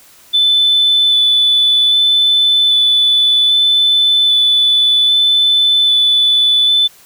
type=tone with vibrato; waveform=sine; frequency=3497 Hz; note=A7; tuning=11 cents flat; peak=-7 dBFS; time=0.33-6.88 s; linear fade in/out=20 ms; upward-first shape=square; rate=0.63 Hz; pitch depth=8 cents each way; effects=tanh soft clip ceiling -3 dBFS + white hiss -44 dBFS RMS until 7.05 s